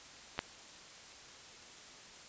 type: clicks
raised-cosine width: 0.3 ms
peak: -30 / -16 dBFS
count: 2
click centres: 0.379 / 0.391 s
effects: white hiss -53 dBFS RMS until 2.28 s + resampled to 16000 Hz